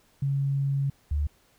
sine tone pair in turn, 138.59 / 73.42 Hz, C#3 / D2, 0 / 0 cents, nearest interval major seventh, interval 1100 cents, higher first, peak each -23 dBFS, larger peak neither, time 0.22-0.9 / 1.11-1.27 s, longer first, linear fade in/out 5 ms, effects pink hiss -63 dBFS RMS until 1.58 s

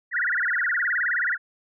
sine tone with vibrato, 1661.2 Hz, G#6, in tune, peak -21 dBFS, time 0.11-1.38 s, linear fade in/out 50 ms, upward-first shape sine, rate 19 Hz, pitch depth 300 cents each way, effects none

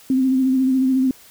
sine tone with vibrato, 261.6 Hz, C4, in tune, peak -14 dBFS, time 0.1-1.11 s, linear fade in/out 2 ms, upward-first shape sine, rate 14 Hz, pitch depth 33 cents each way, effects white hiss -47 dBFS RMS until 1.3 s

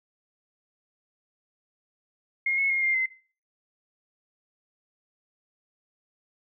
sine tone with pitch steps, 2140 / 2188 / 2139 / 2111 / 2062 Hz, C7 / C#7 / C7 / C7 / C7, +38 / -23 / +38 / +15 / -26 cents, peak -22 dBFS, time 2.46-3.06 s, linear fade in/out 5 ms, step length 120 ms, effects noise-tail reverb RT60 0.4 s tail -19 dB re dry

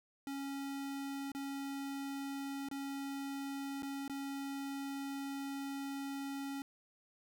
square tone with dropouts, 276.4 Hz, C#4, 5 cents flat, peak -40 dBFS, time 0.27-6.62 s, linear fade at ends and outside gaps 1 ms, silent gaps 1.318-1.349 / 2.687-2.713 / 3.823-3.83 / 4.079-4.097 s, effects none

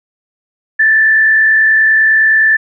sine tone with frequency modulation, 1760 Hz, A6, in tune, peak -6 dBFS, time 0.79-2.57 s, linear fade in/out 10 ms, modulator 49.6 Hz, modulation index 0.52, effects none

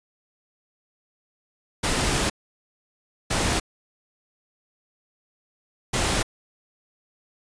pink noise bursts at uneven times, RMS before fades -23 dBFS, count 3, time 1.83-2.3 / 3.3-3.6 / 5.93-6.23 s, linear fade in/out 10 ms, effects resampled to 22050 Hz

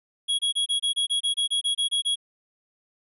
square tone bursts, 3322 Hz, G#7, in tune, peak -22 dBFS, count 14, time 0.28-2.158 s, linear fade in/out 20 ms, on 110 ms, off 26 ms, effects resampled to 32000 Hz

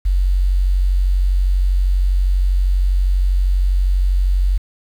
sine tone with quantisation, 46.25 Hz, F#1, in tune, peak -12 dBFS, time 0.05-4.58 s, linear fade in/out 10 ms, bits 7, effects none

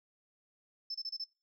sine tone bursts, 5274 Hz, E8, in tune, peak -35 dBFS, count 5, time 0.9-1.241 s, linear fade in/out 5 ms, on 45 ms, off 29 ms, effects noise-tail reverb RT60 0.3 s tail -22 dB re dry + tanh soft clip ceiling -31 dBFS

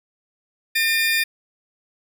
30% pulse tone pair together, 1810.7 / 2417 Hz, A6 / D7, +49 / +49 cents, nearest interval perfect fourth, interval 500 cents, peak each -18 dBFS, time 0.75-1.24 s, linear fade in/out 10 ms, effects none

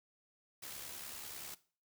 white noise with amplitude modulation, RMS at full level -45 dBFS, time 0.62-1.55 s, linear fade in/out 10 ms, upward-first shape sine, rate 70.2 Hz, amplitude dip 45%, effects noise-tail reverb RT60 0.4 s tail -18 dB re dry

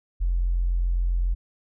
triangle tone with tanh clipping, 43.72 Hz, F1, 3 cents sharp, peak -20 dBFS, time 0.2-1.35 s, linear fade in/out 20 ms, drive 4 dB, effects none

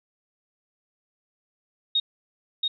sine tone with echo, 3729 Hz, A#7, in tune, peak -19 dBFS, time 1.95-2 s, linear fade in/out 5 ms, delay 680 ms, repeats 1, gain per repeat -3 dB, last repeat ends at 2.68 s, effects none

